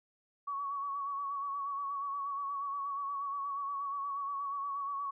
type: tone with vibrato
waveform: sine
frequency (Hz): 1122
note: C#6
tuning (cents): +21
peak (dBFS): -34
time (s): 0.47-5.11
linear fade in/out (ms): 10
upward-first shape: sine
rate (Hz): 8.4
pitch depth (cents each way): 37
effects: none